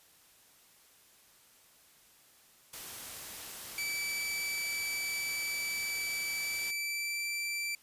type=noise; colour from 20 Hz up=white; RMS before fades=-44 dBFS; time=2.73-6.71 s; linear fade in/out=5 ms
type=tone with pitch glide; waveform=sawtooth; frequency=2308 to 2339 Hz; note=D7 to D7; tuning=-31 to -8 cents; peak=-30 dBFS; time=3.78-7.75 s; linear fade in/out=2 ms; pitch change=+23 cents; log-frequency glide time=6.38-7.25 s
effects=white hiss -62 dBFS RMS until 7.82 s + resampled to 32000 Hz